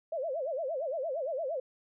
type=tone with vibrato; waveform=sine; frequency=587.3 Hz; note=D5; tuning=in tune; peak=-31 dBFS; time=0.12-1.6 s; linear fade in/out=5 ms; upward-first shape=sine; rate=8.7 Hz; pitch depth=250 cents each way; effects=none